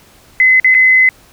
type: tone with dropouts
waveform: sine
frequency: 2037 Hz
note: C7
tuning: 47 cents flat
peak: -5 dBFS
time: 0.4-1.09 s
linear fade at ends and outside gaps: 1 ms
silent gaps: 0.599-0.645 / 0.743-0.748 s
effects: pink hiss -45 dBFS RMS until 1.32 s